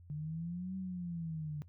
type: exponential two-way sweep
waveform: sine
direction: up then down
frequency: 146.6 to 190.5 to 146.6 Hz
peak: -37 dBFS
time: 0.1-1.62 s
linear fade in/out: 0 ms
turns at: 0.76 s
effects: noise-tail reverb RT60 0.1 s tail -19 dB re dry + added 87 Hz sine -54 dBFS peak until 1.68 s